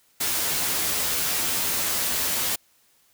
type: noise with comb filter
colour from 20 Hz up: white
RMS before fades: -25 dBFS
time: 0.2-2.56 s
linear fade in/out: 10 ms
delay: 12 ms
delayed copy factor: +0.55
effects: white hiss -62 dBFS RMS until 3.13 s